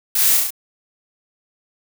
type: noise with echo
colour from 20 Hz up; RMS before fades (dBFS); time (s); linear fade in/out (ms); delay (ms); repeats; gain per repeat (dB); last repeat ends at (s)
blue; -18; 0.15-0.37; 5; 34; 4; -2; 0.506
effects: none